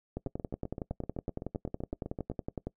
two click trains, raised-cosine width 2 ms, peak -21 / -24 dBFS, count 28 / 17, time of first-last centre 0.17-2.67 / 0.27-2.316 s, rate 10.8 / 7.82 Hz, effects noise-tail reverb RT60 0.1 s tail -22 dB re dry

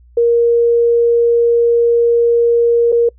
sine tone with dropouts, 470 Hz, A#4, 14 cents sharp, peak -8 dBFS, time 0.17-3.09 s, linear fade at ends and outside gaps 5 ms, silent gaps 2.92-2.924 s, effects noise-tail reverb RT60 0.1 s tail -26 dB re dry + added 60 Hz sine -42 dBFS peak until 3.18 s

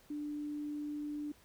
sine tone, 295.6 Hz, D4, 11 cents sharp, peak -37 dBFS, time 0.1-1.32 s, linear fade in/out 5 ms, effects pink hiss -64 dBFS RMS until 1.44 s

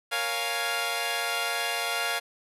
10% pulse chord, Bb minor seventh, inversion none, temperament equal, 466.2 / 554.4 / 698.5 / 830.6 Hz, Bb4 / Db5 / F5 / Ab5, 0 / 0 / 0 / 0 cents, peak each -27 / -27 / -21 / -26 dBFS, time 0.11-2.2 s, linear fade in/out 20 ms, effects resampled to 32000 Hz + 9-bit

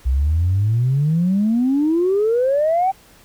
sine exponential sweep, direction up, 61.74 to 784 Hz, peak -13 dBFS, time 0.05-2.92 s, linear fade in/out 20 ms, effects tanh soft clip ceiling -10 dBFS + pink hiss -49 dBFS RMS until 3.24 s

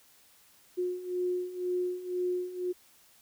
sine beating tone pair, 359.3 / 361.3 Hz, F4 / F#4, +49 / -41 cents, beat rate 2 Hz, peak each -35 / -31 dBFS, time 0.77-2.73 s, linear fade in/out 20 ms, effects white hiss -61 dBFS RMS until 3.21 s

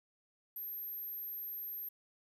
sine tone, 12830 Hz, G9, 39 cents sharp, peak -39 dBFS, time 0.56-1.89 s, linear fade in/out 5 ms, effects tanh soft clip ceiling -35 dBFS + 11-bit

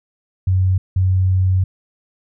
sine tone pair in turn, 93.3 / 93.3 Hz, F#2 / F#2, +15 / +15 cents, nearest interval unison, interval 0 cents, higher neither, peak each -12 dBFS, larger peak neither, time 0.47-0.78 / 0.96-1.64 s, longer second, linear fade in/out 5 ms, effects none

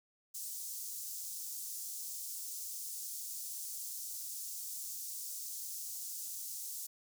pink high-pass noise, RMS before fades -43 dBFS, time 0.34-6.87 s, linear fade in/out 10 ms, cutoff 6000 Hz, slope 24 dB/octave, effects none

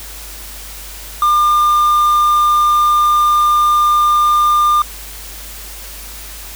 triangle tone with quantisation, 1200 Hz, D6, 37 cents sharp, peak -7 dBFS, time 1.22-4.82 s, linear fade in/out 2 ms, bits 6, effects added 50 Hz sine -33 dBFS peak until 6.55 s + white hiss -32 dBFS RMS until 6.55 s

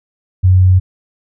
sine tone, 92.5 Hz, F#2, in tune, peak -5 dBFS, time 0.43-0.8 s, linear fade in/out 20 ms, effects none

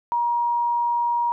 sine tone, 950 Hz, A#5, 33 cents sharp, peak -19 dBFS, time 0.12-1.32 s, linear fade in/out 0 ms, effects none

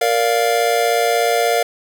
square chord, Bb major, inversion none, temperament just, 466.2 / 582.7 / 699.2 Hz, Bb4 / D5 / F5, 0 / -14 / +2 cents, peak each -19 / -22 / -18 dBFS, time 0.01-1.63 s, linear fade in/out 5 ms, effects none

